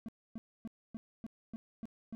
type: tone bursts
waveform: triangle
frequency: 224.8 Hz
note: A3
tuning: 37 cents sharp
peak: -37 dBFS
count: 8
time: 0.06-2.15 s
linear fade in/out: 0 ms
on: 25 ms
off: 270 ms
effects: none